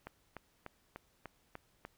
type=click train; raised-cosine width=0.5 ms; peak=-29 dBFS; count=7; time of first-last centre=0.07-1.85 s; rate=3.37 Hz; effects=pink hiss -72 dBFS RMS until 1.97 s